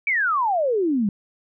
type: exponential sweep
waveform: sine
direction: down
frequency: 2349 to 191.7 Hz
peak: -18 dBFS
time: 0.07-1.09 s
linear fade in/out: 2 ms
effects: none